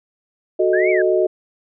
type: chord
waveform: sine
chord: D# diminished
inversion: first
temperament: equal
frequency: 370 / 440 / 622.3 Hz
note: F#4 / A4 / D#5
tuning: 0 / 0 / 0 cents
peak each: -16 / -21 / -18 dBFS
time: 0.59-1.27 s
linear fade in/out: 10 ms
type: linear two-way sweep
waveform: sine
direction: up then down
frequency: 1568 to 2320 to 1568 Hz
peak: -21 dBFS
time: 0.73-1.02 s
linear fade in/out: 5 ms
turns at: 0.9 s
effects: none

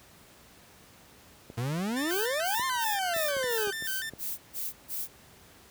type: clicks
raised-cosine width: 2 ms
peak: -29 dBFS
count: 8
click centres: 1.501 / 2.596 / 3.164 / 3.367 / 3.441 / 3.673 / 3.824 / 4.136 s
type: exponential two-way sweep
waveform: 40% pulse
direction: up then down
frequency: 111.9 to 1074 to 394.4 Hz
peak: -28 dBFS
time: 1.57-3.71 s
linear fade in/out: 10 ms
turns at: 2.65 s
type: tone with vibrato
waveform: sawtooth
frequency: 1658 Hz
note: G#6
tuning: 3 cents flat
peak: -30 dBFS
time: 1.96-4.1 s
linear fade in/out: 10 ms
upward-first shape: square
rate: 3.4 Hz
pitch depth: 130 cents each way
type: noise bursts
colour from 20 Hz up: violet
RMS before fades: -34 dBFS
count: 9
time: 2.08-5.08 s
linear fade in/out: 50 ms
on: 200 ms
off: 150 ms
effects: pink hiss -55 dBFS RMS until 5.7 s + high-pass 60 Hz 12 dB/octave

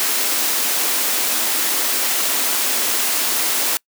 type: high-pass noise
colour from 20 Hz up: white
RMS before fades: -19 dBFS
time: 0-3.77 s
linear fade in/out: 0 ms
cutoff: 220 Hz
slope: 96 dB/octave
effects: noise-tail reverb RT60 0.1 s tail -26 dB re dry

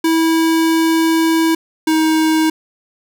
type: tone pair in turn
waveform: square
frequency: 325.6 / 316.5 Hz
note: E4 / D#4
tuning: -21 / +30 cents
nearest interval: unison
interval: 49 cents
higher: first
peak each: -12 dBFS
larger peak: neither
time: 0.04-1.55 / 1.87-2.5 s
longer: first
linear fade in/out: 5 ms
effects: none

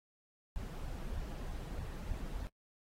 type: noise with flanger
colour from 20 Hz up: brown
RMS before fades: -41 dBFS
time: 0.56-2.47 s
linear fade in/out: 0 ms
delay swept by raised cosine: 1.1 to 6.2 ms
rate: 3.2 Hz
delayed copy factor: +0.65
effects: noise-tail reverb RT60 0.1 s tail -24 dB re dry + AAC 48 kbps

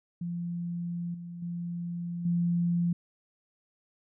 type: tone with level steps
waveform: sine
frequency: 172.6 Hz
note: F3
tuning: 20 cents flat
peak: -31 / -38 / -32 / -24 dBFS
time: 0.21-2.93 s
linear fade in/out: 5 ms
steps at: 1.14 / 1.42 / 2.25 s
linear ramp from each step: 5 ms
effects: none

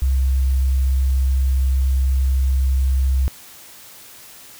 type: tone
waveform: sine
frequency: 66 Hz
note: C2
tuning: 16 cents sharp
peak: -14 dBFS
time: 0.02-3.28 s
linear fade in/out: 0 ms
effects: white hiss -42 dBFS RMS until 4.59 s

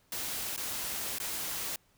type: noise with dropouts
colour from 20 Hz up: white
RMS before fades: -36 dBFS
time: 0.12-1.76 s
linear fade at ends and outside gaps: 2 ms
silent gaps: 0.563-0.576 / 1.185-1.2 s
effects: pink hiss -68 dBFS RMS until 1.97 s

